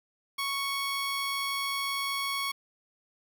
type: tone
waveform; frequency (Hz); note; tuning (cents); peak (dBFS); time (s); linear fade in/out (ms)
15% pulse; 1108.7; C#6; 0; -23; 0.38-2.52; 10
effects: 9-bit